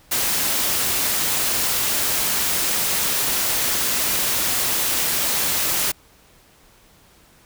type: noise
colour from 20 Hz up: white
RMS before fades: -21 dBFS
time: 0.11-5.92 s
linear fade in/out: 10 ms
effects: pink hiss -53 dBFS RMS until 7.45 s